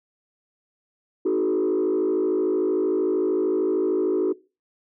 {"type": "tone with frequency modulation", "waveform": "sine", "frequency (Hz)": 370.8, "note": "F#4", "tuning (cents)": 4, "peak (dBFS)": -17, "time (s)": [1.25, 4.33], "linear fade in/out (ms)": 10, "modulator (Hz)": 53.2, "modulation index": 1.1, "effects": ["noise-tail reverb RT60 0.3 s tail -21 dB re dry", "tanh soft clip ceiling -17 dBFS"]}